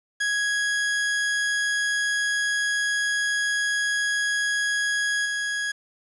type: tone with level steps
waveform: 40% pulse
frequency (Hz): 1661.2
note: G#6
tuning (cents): 0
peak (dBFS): -21 / -24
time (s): 0.2-5.72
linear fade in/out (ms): 10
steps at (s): 5.25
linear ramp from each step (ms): 10
effects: resampled to 24000 Hz + 8-bit